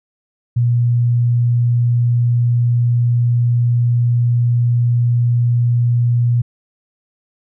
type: tone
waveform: sine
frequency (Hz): 120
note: B2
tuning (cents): -49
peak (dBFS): -11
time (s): 0.56-6.42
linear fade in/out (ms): 10
effects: none